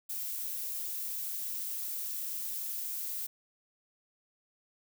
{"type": "noise", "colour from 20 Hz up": "violet", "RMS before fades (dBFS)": -37, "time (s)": [0.09, 3.27], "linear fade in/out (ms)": 10, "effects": []}